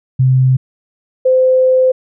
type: tone pair in turn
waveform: sine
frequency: 130 / 515.5 Hz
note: C3 / C5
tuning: -11 / -26 cents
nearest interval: 2 octaves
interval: 2385 cents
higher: second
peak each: -7 dBFS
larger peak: neither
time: 0.19-0.57 / 1.25-1.92 s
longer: second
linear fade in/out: 10 ms
effects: none